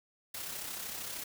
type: noise with amplitude modulation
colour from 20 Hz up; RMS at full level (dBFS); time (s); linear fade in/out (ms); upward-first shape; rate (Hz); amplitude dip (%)
white; -39; 0.34-1.24; 5; sine; 33; 40
effects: none